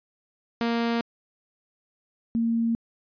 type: tone pair in turn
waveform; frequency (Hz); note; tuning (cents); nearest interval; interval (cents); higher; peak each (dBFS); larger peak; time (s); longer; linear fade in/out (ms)
sawtooth / sine; 233.1 / 230; A#3 / A#3; 0 / -23; unison; 23; first; -19 / -21; first; 0.61-1.01 / 2.35-2.75; neither; 0
effects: resampled to 11025 Hz